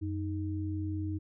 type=tone pair together; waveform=sine; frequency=92.5 / 311.9 Hz; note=F#2 / D#4; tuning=0 / +4 cents; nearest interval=octave + major sixth; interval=2104 cents; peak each=-33 / -36 dBFS; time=0.01-1.19 s; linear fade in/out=20 ms; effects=none